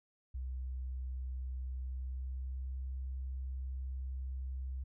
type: tone with pitch glide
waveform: sine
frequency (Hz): 64 to 65.19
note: C2 to C2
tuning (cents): -38 to -6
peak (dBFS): -37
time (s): 0.34-4.84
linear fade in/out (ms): 10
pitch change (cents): +32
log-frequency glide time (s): 1.7-2.84
effects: none